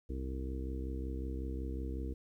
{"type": "harmonic tone", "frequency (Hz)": 65.41, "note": "C2", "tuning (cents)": 0, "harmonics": [1, 2, 3, 4, 5, 6, 7], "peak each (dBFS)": [-37, -49, -50, -46, -46, -52, -49], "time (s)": [0.09, 2.14], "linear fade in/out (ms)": 10, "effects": ["12-bit"]}